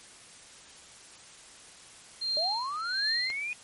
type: tone with tremolo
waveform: sine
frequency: 4186 Hz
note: C8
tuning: in tune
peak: -26 dBFS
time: 2.21-3.32 s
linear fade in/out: 10 ms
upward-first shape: sine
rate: 1.4 Hz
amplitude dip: 95%
type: linear sweep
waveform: sine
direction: up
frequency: 590 to 2487 Hz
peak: -31 dBFS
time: 2.37-3.53 s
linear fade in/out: 0 ms
type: click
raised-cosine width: 0.2 ms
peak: -22 dBFS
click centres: 3.302 s
effects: white hiss -51 dBFS RMS until 3.63 s + MP3 48 kbps